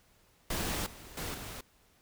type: noise with level steps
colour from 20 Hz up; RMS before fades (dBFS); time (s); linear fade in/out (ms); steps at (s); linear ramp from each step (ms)
pink; -34 / -50 / -38 / -43; 0.5-1.61; 5; 0.86 / 1.17 / 1.34; 5
effects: pink hiss -66 dBFS RMS until 2.01 s